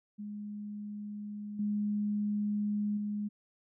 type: tone with level steps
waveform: sine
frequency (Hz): 207.7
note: G#3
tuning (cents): 0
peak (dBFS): -38 / -29 / -32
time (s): 0.18-3.29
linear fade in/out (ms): 20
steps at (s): 1.59 / 2.97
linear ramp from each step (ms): 5
effects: none